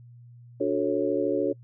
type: chord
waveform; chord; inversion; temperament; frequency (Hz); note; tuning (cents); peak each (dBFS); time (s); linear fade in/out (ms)
sine; D major seventh; none; just; 293.7 / 367.1 / 440.5 / 550.6; D4 / F#4 / A4 / C#5; 0 / -14 / +2 / -12; -28; 0.6-1.53; 10
effects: noise-tail reverb RT60 0.1 s tail -26 dB re dry + added 120 Hz sine -46 dBFS peak until 1.63 s